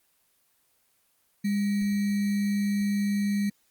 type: tone with sample-and-hold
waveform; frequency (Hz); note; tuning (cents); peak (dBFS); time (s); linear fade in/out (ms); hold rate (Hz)
sine; 202.8; G#3; -41; -23; 1.44-3.5; 10; 2100
effects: white hiss -68 dBFS RMS until 3.7 s + Opus 24 kbps